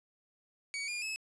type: tone with pitch steps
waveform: sawtooth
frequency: 2256 / 2418 / 2591 Hz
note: C#7 / D7 / E7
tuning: +30 / +50 / -30 cents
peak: -32 dBFS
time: 0.74-1.16 s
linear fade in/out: 0 ms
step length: 140 ms
effects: resampled to 22050 Hz + 10-bit